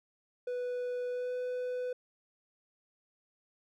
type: tone with pitch glide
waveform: triangle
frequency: 493.9 to 499.1 Hz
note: B4 to B4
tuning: 0 to +18 cents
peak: -31 dBFS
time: 0.47-1.93 s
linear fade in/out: 5 ms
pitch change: +18 cents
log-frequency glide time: 1.1-1.33 s
effects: none